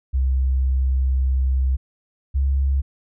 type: tone pair in turn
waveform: sine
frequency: 65.41 / 68.13 Hz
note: C2 / C#2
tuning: 0 / -29 cents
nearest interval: minor second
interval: 71 cents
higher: second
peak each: -16 dBFS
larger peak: neither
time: 0.13-1.77 / 2.34-2.82 s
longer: first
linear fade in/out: 20 ms
effects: none